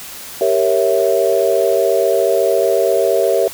sine chord, G diminished seventh, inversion none, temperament equal, 392 / 466.2 / 554.4 / 659.3 Hz, G4 / Bb4 / Db5 / Fb5, 0 / 0 / 0 / 0 cents, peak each -17 dBFS, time 0.41-3.48 s, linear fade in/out 2 ms, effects white hiss -32 dBFS RMS until 3.53 s

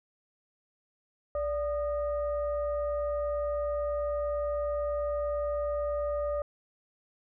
sine tone with frequency modulation, 584 Hz, D5, 10 cents flat, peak -28 dBFS, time 1.35-6.42 s, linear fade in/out 2 ms, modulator 643 Hz, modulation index 0.53, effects none

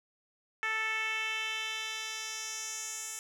10% pulse tone with band-pass filter sweep, 440 Hz, A4, in tune, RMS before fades -36 dBFS, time 0.63-3.19 s, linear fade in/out 0 ms, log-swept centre 1900 to 8200 Hz, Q 2.1, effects none

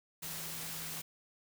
sine tone in noise, 162.7 Hz, E3, 22 cents flat, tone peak -51 dBFS, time 0.22-1.02 s, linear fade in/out 10 ms, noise white, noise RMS -42 dBFS, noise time 0.22-1.02 s, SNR -12 dB, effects none

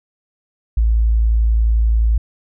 sine tone, 55.7 Hz, A1, 22 cents sharp, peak -11 dBFS, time 0.77-2.18 s, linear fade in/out 5 ms, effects none

